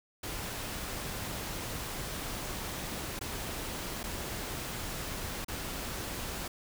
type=noise with dropouts; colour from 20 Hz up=pink; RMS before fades=-38 dBFS; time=0.23-6.48 s; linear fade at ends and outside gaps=5 ms; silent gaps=3.192-3.21 / 4.032-4.038 / 5.447-5.482 s; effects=none